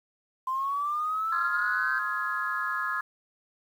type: linear sweep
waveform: sine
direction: up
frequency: 1032 to 1568 Hz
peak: -26 dBFS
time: 0.47-1.99 s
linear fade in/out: 5 ms
type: chord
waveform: sine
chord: F minor seventh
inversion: second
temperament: just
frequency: 1047.7 / 1257.2 / 1396.9 / 1676.3 Hz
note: C6 / Eb6 / F6 / Ab6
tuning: +2 / +18 / 0 / +16 cents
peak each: -34 / -32 / -34 / -31 dBFS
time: 1.32-3.01 s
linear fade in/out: 5 ms
effects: tanh soft clip ceiling -17 dBFS + 9-bit